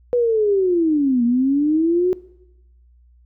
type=linear two-way sweep; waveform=sine; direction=down then up; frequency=493.9 to 233 to 371.8 Hz; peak=-14 dBFS; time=0.13-2.13 s; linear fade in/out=0 ms; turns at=1.24 s; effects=noise-tail reverb RT60 0.9 s tail -21 dB re dry + added 60 Hz sine -49 dBFS peak until 3.25 s